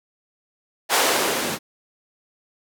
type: noise with band-pass filter sweep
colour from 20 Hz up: blue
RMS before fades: -21 dBFS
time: 0.89-1.59 s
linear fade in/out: 50 ms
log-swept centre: 720 to 200 Hz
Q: 1.2
effects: none